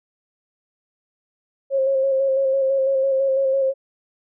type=tone with vibrato; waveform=sine; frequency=538 Hz; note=C5; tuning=48 cents sharp; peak=-16 dBFS; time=1.7-3.74 s; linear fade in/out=50 ms; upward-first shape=square; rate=6 Hz; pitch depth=23 cents each way; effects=none